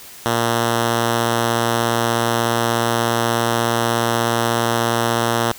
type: tone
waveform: 5% pulse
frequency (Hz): 116.7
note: A#2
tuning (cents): +2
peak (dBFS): -5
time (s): 0.26-5.52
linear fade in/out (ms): 0
effects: white hiss -39 dBFS RMS until 5.58 s